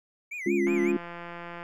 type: tone with vibrato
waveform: triangle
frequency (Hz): 2217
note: C#7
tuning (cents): 0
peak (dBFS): -32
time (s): 0.31-0.92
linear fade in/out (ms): 10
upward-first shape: sine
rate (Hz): 5.4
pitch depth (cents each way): 190
type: chord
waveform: sine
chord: Db major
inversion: second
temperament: equal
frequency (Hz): 207.7 / 277.2 / 349.2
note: Ab3 / Db4 / F4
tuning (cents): 0 / 0 / 0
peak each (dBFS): -29 / -29 / -24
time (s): 0.46-0.97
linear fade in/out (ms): 5
type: click train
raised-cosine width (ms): 0.5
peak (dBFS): -25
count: 166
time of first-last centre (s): 0.67-1.629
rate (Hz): 172
effects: none